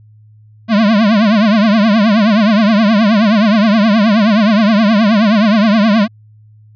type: tone with vibrato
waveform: square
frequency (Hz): 213.7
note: G#3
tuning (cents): +50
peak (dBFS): -8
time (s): 0.68-6.08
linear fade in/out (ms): 50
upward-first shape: triangle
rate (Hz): 9.5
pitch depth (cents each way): 170
effects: added 107 Hz sine -40 dBFS peak until 6.75 s + resampled to 11025 Hz